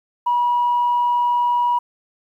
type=tone; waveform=sine; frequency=967 Hz; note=B5; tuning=37 cents flat; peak=-14 dBFS; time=0.26-1.79 s; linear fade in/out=10 ms; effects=tanh soft clip ceiling -11 dBFS + 9-bit